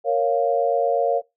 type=chord; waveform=sine; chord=Bb minor; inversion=none; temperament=equal; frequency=466.2 / 554.4 / 698.5 Hz; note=Bb4 / Db5 / F5; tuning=0 / 0 / 0 cents; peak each=-22 / -21 / -22 dBFS; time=0.04-1.22 s; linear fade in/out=50 ms; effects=noise-tail reverb RT60 0.2 s tail -22 dB re dry